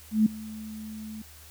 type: tone with ADSR envelope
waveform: sine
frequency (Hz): 216.7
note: A3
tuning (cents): -26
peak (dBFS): -15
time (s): 0.11-1.22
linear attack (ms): 150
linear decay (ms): 5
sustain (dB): -21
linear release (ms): 4
effects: added 77 Hz sine -51 dBFS peak until 1.5 s + white hiss -51 dBFS RMS until 1.5 s